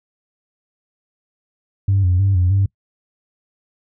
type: tone with vibrato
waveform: sine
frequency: 93.9 Hz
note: F#2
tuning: 26 cents sharp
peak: -11 dBFS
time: 1.88-2.66 s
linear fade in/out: 5 ms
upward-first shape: square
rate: 3.2 Hz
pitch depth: 76 cents each way
effects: noise-tail reverb RT60 0.1 s tail -24 dB re dry + tanh soft clip ceiling -9 dBFS